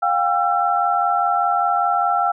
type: tone cluster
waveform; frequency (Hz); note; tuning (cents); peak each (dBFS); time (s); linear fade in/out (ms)
sine; 711 / 796 / 1344; F5 / G5 / E6; +31 / +26 / +33; -20; 0.02-2.32; 10
effects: none